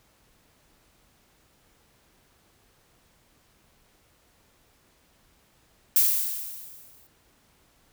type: noise with exponential decay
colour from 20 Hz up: violet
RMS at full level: -18 dBFS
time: 5.96-7.07 s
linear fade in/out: 2 ms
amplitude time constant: 240 ms
effects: pink hiss -63 dBFS RMS until 7.92 s